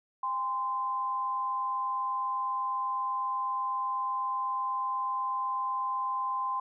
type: tone pair together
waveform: sine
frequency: 805.9 / 1034 Hz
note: G5 / C6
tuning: +48 / -21 cents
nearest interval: major third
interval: 431 cents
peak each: -38 / -29 dBFS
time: 0.23-6.6 s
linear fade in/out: 5 ms
effects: none